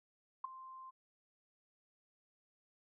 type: tone with ADSR envelope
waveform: sine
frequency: 1046.5 Hz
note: C6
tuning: in tune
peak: -33 dBFS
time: 0.44-0.91 s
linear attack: 6 ms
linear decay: 9 ms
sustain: -16 dB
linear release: 18 ms
effects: none